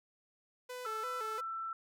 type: tone with vibrato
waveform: sawtooth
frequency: 466.2 Hz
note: A#4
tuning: in tune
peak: -38 dBFS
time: 0.69-1.41 s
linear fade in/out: 10 ms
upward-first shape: square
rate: 2.9 Hz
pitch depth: 120 cents each way
type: tone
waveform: sine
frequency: 1334 Hz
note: E6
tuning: 20 cents sharp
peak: -37 dBFS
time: 0.85-1.73 s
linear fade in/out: 2 ms
effects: none